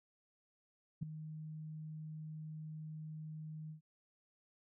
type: tone with ADSR envelope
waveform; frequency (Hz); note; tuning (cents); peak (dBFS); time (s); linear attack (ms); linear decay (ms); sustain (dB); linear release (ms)
sine; 155.56; D#3; 0; -32; 1.01-3.81; 18; 5; -12; 110
effects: none